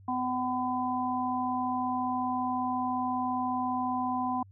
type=harmonic tone; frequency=252.2 Hz; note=B3; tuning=36 cents sharp; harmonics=1 / 3 / 4; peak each=-32 / -32 / -32 dBFS; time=0.08-4.43 s; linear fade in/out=5 ms; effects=added 97 Hz sine -51 dBFS peak until 4.51 s